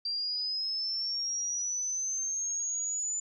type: linear sweep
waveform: sine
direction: up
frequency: 4699 to 7040 Hz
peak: -30 dBFS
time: 0.05-3.2 s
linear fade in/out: 5 ms
effects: none